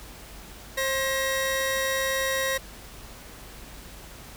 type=tone pair together; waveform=sawtooth; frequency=532.6 / 1898 Hz; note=C5 / A#6; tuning=+31 / +31 cents; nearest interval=octave + minor seventh; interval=2200 cents; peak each=-23 / -24 dBFS; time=0.77-2.58 s; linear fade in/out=10 ms; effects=added 50 Hz sine -47 dBFS peak until 4.36 s + pink hiss -45 dBFS RMS until 4.36 s